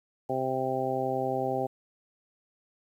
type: harmonic tone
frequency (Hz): 130.9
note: C3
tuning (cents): +1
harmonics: 1 / 2 / 3 / 4 / 5 / 6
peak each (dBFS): -38 / -36 / -33 / -33 / -34 / -32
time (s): 0.29-1.67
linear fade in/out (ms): 10
effects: 10-bit